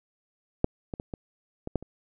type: clicks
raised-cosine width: 2 ms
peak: -7 / -20 / -22 / -21 / -20 / -12 / -28 dBFS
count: 7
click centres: 0.644 / 0.938 / 0.999 / 1.138 / 1.674 / 1.757 / 1.826 s
effects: none